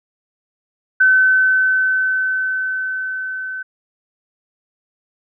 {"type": "tone with level ramp", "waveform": "sine", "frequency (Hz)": 1523, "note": "F#6", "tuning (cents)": 50, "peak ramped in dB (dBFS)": [-8, -24], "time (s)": [1, 3.63], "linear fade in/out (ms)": 10, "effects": []}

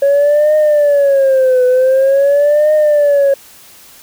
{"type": "tone with vibrato", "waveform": "sine", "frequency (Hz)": 554.4, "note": "C#5", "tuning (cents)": 0, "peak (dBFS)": -5, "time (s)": [0.02, 3.34], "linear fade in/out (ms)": 5, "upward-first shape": "triangle", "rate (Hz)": 0.46, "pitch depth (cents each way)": 180, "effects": ["tanh soft clip ceiling -5 dBFS", "white hiss -40 dBFS RMS until 4.02 s"]}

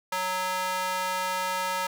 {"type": "tone with high-pass filter", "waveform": "square", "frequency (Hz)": 184.8, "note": "F#3", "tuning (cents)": -2, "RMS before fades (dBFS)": -29, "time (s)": [0.12, 1.87], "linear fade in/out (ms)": 5, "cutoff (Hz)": 920, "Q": 1.7, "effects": []}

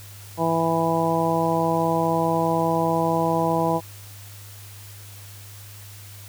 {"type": "harmonic tone", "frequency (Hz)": 164.81, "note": "E3", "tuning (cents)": 0, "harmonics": [1, 2, 3, 4, 5, 6], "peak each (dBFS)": [-26, -26, -26, -26, -26, -26], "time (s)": [0.37, 3.81], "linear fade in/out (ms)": 50, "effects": ["added 101 Hz sine -41 dBFS peak until 6.28 s", "white hiss -45 dBFS RMS until 6.28 s"]}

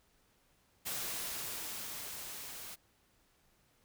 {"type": "noise with level ramp", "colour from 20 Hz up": "white", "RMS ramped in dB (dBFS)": [-38, -47], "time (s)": [0.85, 2.76], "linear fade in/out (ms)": 20, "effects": ["pink hiss -71 dBFS RMS until 3.84 s"]}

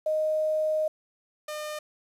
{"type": "tone pair in turn", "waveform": ["sine", "sawtooth"], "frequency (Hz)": [621, 605.8], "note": ["D#5", "D#5"], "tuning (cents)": [-3, -46], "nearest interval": "unison", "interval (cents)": 43, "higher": "first", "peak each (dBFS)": [-23, -29], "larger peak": "first", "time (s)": [[0.06, 0.88], [1.48, 1.79]], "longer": "first", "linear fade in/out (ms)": 5, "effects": ["resampled to 32000 Hz", "9-bit"]}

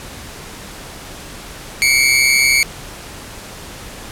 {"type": "tone pair together", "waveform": "sawtooth", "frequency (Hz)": [2165, 2298], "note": ["C#7", "D7"], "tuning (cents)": [-41, -38], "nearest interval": "minor second", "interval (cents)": 103, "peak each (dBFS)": -10, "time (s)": [1.82, 2.63], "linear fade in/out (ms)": 0, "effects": ["pink hiss -33 dBFS RMS until 4.11 s", "low-pass 12000 Hz 12 dB/octave"]}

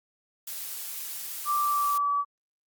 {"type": "noise", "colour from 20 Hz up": "blue", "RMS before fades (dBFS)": -36, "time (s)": [0.47, 1.98], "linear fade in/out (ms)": 5}
{"type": "tone with pitch glide", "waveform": "sine", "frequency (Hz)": [1174.7, 1146.5], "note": ["D6", "D6"], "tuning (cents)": [0, -42], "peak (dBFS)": -23, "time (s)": [1.45, 2.25], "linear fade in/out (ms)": 50, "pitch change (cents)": -42, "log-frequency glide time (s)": [1.61, 2.11]}
{"effects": ["Opus 48 kbps"]}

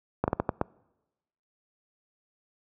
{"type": "slowing click train", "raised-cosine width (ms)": 1, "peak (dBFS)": -10, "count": 6, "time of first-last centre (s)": [0.24, 0.614], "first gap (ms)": 39, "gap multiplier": 1.33, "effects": ["noise-tail reverb RT60 1.0 s tail -25 dB re dry", "high-pass 60 Hz 12 dB/octave"]}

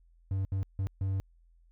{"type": "tone bursts at uneven times", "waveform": "triangle", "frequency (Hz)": 96.3, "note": "G2", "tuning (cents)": -30, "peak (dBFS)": -26, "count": 4, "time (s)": [[0.31, 0.45], [0.52, 0.63], [0.79, 0.87], [1.01, 1.2]], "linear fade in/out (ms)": 0, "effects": ["added 42 Hz sine -59 dBFS peak until 1.71 s"]}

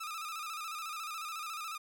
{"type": "tone with vibrato", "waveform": "sawtooth", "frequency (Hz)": 1266, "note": "D#6", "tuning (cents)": 30, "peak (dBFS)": -35, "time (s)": [0, 1.78], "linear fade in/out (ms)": 10, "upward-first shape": "square", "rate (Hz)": 14, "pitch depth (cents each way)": 64, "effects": []}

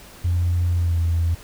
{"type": "tone with pitch glide", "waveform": "sine", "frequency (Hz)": [87.31, 83.9], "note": ["F2", "E2"], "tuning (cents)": [0, 31], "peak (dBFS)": -16, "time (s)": [0.24, 1.35], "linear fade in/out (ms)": 10, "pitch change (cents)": -69, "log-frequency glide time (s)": [0.72, 1.02], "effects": ["tanh soft clip ceiling -13 dBFS", "pink hiss -44 dBFS RMS until 1.43 s"]}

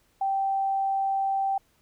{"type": "tone", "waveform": "sine", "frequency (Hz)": 780, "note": "G5", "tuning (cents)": -9, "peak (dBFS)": -23, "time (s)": [0.21, 1.58], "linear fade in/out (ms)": 5, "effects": ["pink hiss -66 dBFS RMS until 1.81 s"]}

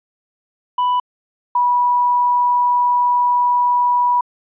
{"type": "tone pair in turn", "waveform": ["triangle", "sine"], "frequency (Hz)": [990, 976.9], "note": ["B5", "B5"], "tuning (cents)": [4, -19], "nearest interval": "unison", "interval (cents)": 23, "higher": "first", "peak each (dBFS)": -12, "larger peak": "neither", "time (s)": [[0.78, 1], [1.55, 4.21]], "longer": "second", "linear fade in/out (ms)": 5, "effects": ["resampled to 8000 Hz"]}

